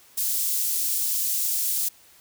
white high-pass noise, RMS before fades -25 dBFS, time 0.17-1.89 s, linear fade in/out 10 ms, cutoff 6400 Hz, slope 12 dB/octave, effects white hiss -54 dBFS RMS until 2.2 s

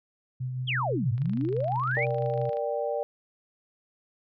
sine tone with tremolo, 127.4 Hz, C3, 46 cents flat, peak -28 dBFS, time 0.4-2.5 s, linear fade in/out 10 ms, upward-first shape sine, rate 6.1 Hz, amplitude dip 30%
sine exponential two-way sweep, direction down then up, 3510 to 100.4 to 2486 Hz, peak -26 dBFS, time 0.67-2.06 s, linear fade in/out 20 ms, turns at 1.11 s
click train, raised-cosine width 0.3 ms, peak -33 dBFS, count 37, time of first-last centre 1.18-2.57 s, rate 25.9 Hz
sine chord, G minor, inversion first, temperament equal, 466.2 / 587.3 / 784 Hz, Bb4 / D5 / G5, 0 / 0 / 0 cents, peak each -31 / -29 / -34 dBFS, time 1.97-3.03 s, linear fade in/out 0 ms
effects none

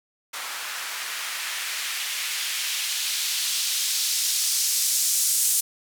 blue noise with band-pass filter sweep, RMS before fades -26 dBFS, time 0.33-5.61 s, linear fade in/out 10 ms, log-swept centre 1200 to 7700 Hz, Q 1.1, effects none

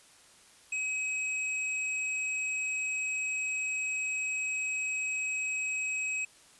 square tone, 2545 Hz, D#7, 39 cents sharp, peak -31 dBFS, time 0.72-6.25 s, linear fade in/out 5 ms, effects white hiss -58 dBFS RMS until 6.59 s + resampled to 24000 Hz

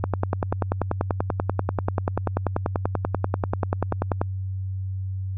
click train, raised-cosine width 1 ms, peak -8 dBFS, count 44, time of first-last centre 0.04-4.215 s, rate 10.3 Hz, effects added 95 Hz sine -26 dBFS peak until 5.37 s

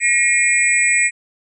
sine tone cluster, 1913 / 2169 / 2403 / 7930 Hz, A#6 / C#7 / D7 / B8, +44 / -38 / +39 / +6 cents, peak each -18 dBFS, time 0-1.11 s, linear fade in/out 50 ms, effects none

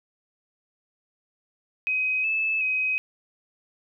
sine tone with pitch steps, 2523 / 2615 / 2526 Hz, D#7 / E7 / D#7, +23 / -15 / +26 cents, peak -22 dBFS, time 1.87-2.98 s, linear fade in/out 0 ms, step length 370 ms, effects none

